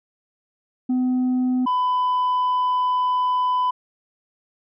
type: tone pair in turn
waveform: sine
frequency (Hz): 253.2 / 1000.6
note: B3 / B5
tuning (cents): +43 / +22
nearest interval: 2 octaves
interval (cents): 2379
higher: second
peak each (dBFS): -15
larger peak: neither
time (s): 0.89-1.66 / 1.66-3.71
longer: second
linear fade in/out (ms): 10
effects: tanh soft clip ceiling -17 dBFS